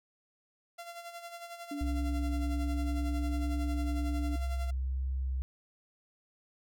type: tone with tremolo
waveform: sawtooth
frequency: 686 Hz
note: F5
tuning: 31 cents flat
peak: -37 dBFS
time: 0.78-4.71 s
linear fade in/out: 10 ms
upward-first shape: sine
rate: 11 Hz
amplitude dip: 60%
type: tone with pitch glide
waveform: sine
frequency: 288.1 to 291.6 Hz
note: D4 to D4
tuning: -33 to -12 cents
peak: -35 dBFS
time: 1.71-4.36 s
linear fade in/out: 5 ms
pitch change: +21 cents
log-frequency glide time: 2.69-3.27 s
type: tone with vibrato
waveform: sine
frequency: 65.41 Hz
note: C2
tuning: in tune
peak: -30 dBFS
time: 1.81-5.42 s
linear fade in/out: 0 ms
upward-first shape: sine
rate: 1.3 Hz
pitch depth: 11 cents each way
effects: none